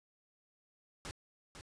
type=noise with echo; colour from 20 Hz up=pink; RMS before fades=-44 dBFS; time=1.05-1.11 s; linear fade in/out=0 ms; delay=500 ms; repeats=1; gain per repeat=-7 dB; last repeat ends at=1.61 s; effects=resampled to 22050 Hz